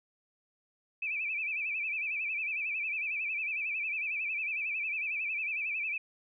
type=tone with vibrato; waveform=sine; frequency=2465 Hz; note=D#7; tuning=17 cents flat; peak=-31 dBFS; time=1.02-5.98 s; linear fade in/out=5 ms; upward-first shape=sine; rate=11 Hz; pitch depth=120 cents each way; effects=none